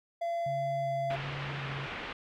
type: tone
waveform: triangle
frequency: 681 Hz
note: F5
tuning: 44 cents flat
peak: -28 dBFS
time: 0.21-1.16 s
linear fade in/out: 10 ms
type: tone with vibrato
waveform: sine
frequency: 138.59 Hz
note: C#3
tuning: in tune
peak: -37 dBFS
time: 0.46-1.86 s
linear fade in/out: 5 ms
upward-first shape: square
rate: 1.3 Hz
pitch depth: 15 cents each way
type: low-pass noise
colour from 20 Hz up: white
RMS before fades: -40 dBFS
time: 1.1-2.13 s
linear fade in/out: 5 ms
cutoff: 2800 Hz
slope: 24 dB/octave
effects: none